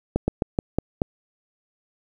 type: slowing click train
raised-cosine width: 2 ms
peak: -7 dBFS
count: 6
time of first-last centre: 0.16-1.019 s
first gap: 120 ms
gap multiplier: 1.18
effects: 8-bit